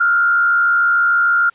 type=tone with frequency modulation; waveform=sine; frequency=1400 Hz; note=F6; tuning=4 cents sharp; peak=-11 dBFS; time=0-1.5 s; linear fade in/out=10 ms; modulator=73.4 Hz; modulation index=0.56; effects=white hiss -53 dBFS RMS until 1.54 s + resampled to 8000 Hz